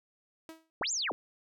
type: tone with exponential decay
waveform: sawtooth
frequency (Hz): 322.4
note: E4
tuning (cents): -38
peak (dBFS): -38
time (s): 0.49-0.7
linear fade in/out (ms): 0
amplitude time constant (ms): 45
type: linear two-way sweep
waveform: sine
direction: up then down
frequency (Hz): 164.81 to 7530 to 164.81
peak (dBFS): -30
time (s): 0.81-1.12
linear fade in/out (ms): 0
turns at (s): 0.92
effects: none